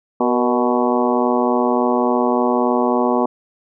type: harmonic tone with a mistuned harmonic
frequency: 123.47 Hz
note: B2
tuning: in tune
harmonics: 2 / 3 / 4 / 5 / 6 / 7 / 8 / 9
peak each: -19 / -21 / -22 / -23 / -24 / -24 / -25 / -26 dBFS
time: 0.2-3.26 s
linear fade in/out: 5 ms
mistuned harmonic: 4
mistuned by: -64 cents
effects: none